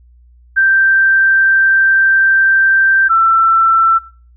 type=tone pair in turn; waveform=sine; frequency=1568 / 1338.6 Hz; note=G6 / E6; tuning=0 / +26 cents; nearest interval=minor third; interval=274 cents; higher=first; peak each=-7 dBFS; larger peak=neither; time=0.56-3.09 / 3.09-3.99 s; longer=first; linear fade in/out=20 ms; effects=noise-tail reverb RT60 0.4 s tail -19 dB re dry + added 60 Hz sine -42 dBFS peak until 4.36 s